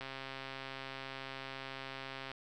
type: click train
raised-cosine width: 0.3 ms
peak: -27 dBFS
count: 310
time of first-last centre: 0.01-2.316 s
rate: 134 Hz
effects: none